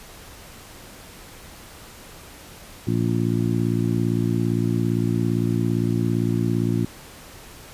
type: harmonic tone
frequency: 57.6 Hz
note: A#1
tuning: 20 cents flat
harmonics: 2 / 3 / 4 / 5 / 6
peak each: -23 / -25 / -26 / -27 / -28 dBFS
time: 2.87-6.85 s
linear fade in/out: 5 ms
effects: pink hiss -43 dBFS RMS until 7.73 s + resampled to 32000 Hz